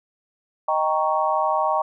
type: chord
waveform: sine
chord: Eb dominant seventh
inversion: none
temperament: equal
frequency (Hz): 622.3 / 784 / 932.3 / 1108.7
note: Eb5 / G5 / Bb5 / Db6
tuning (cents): 0 / 0 / 0 / 0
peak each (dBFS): -24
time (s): 0.68-1.82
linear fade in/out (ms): 5
effects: none